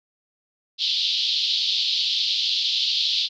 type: band-pass noise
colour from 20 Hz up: pink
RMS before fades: -23 dBFS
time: 0.78-3.29 s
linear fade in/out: 50 ms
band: 3200 to 4600 Hz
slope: 48 dB/octave
effects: none